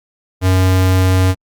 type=tone; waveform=square; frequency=93.1 Hz; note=F#2; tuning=11 cents sharp; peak=-10 dBFS; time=0.41-1.35 s; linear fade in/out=50 ms; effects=Opus 48 kbps